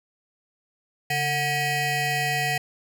25% pulse ring-modulated tone, 594 Hz, D5, 20 cents sharp, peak -16 dBFS, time 1.1-2.58 s, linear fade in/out 5 ms, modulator 1330 Hz, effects none

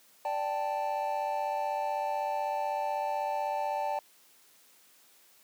triangle chord, D suspended fourth, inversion none, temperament equal, 587.3 / 784 / 880 Hz, D5 / G5 / A5, 0 / 0 / 0 cents, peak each -33 / -32 / -31 dBFS, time 0.25-3.99 s, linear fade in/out 2 ms, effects white hiss -61 dBFS RMS until 5.43 s + high-pass 200 Hz 12 dB/octave

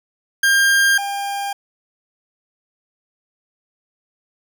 40% pulse tone pair in turn, 1602 / 801 Hz, G6 / G5, +37 / +37 cents, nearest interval octave, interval 1200 cents, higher first, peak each -11 / -21 dBFS, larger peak first, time 0.43-0.98 / 0.98-1.53 s, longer neither, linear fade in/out 5 ms, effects none

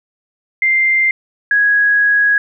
sine tone pair in turn, 2093 / 1661.2 Hz, C7 / G#6, 0 / 0 cents, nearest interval major third, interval 400 cents, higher first, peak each -10 / -9 dBFS, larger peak second, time 0.62-1.11 / 1.51-2.38 s, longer second, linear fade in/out 2 ms, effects none

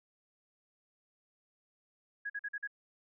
sine tone bursts, 1661.2 Hz, G#6, in tune, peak -35 dBFS, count 5, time 2.25-2.675 s, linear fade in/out 10 ms, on 49 ms, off 45 ms, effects none

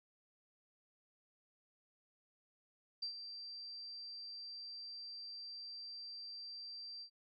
sine tone with ADSR envelope, 4699 Hz, D8, in tune, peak -37 dBFS, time 3.02-7.1 s, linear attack 9 ms, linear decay 96 ms, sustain -9 dB, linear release 84 ms, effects none

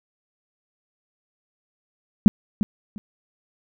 sine tone with echo, 207.7 Hz, G#3, in tune, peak -5 dBFS, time 2.26-2.28 s, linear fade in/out 0 ms, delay 350 ms, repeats 2, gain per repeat -13 dB, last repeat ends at 2.98 s, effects none

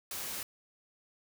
white noise, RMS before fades -39 dBFS, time 0.11-0.43 s, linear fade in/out 2 ms, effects none

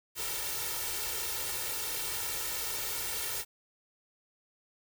white noise with comb filter, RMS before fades -35 dBFS, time 0.15-3.45 s, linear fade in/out 50 ms, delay 2.2 ms, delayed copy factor +0.9, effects none

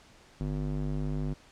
square tone with band-pass filter, 49.72 Hz, G1, 25 cents sharp, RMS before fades -32 dBFS, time 0.4-1.34 s, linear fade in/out 10 ms, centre 190 Hz, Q 1.2, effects pink hiss -57 dBFS RMS until 1.51 s + low-pass 7000 Hz 12 dB/octave

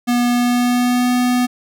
square tone with pitch glide, 242.4 to 247.5 Hz, B3 to B3, -32 to +4 cents, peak -14 dBFS, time 0.07-1.47 s, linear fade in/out 20 ms, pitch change +36 cents, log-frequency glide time 0.28-1.11 s, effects none

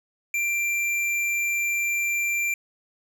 triangle tone with hard clipping, 2363 Hz, D7, 10 cents sharp, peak -24 dBFS, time 0.34-2.54 s, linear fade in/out 2 ms, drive 16 dB, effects none

